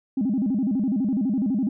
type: tone with vibrato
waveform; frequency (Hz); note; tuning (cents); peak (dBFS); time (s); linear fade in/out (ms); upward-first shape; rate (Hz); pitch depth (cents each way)
sine; 233.5; A#3; +3; -19; 0.17-1.69; 5; square; 12; 230
effects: tanh soft clip ceiling -16 dBFS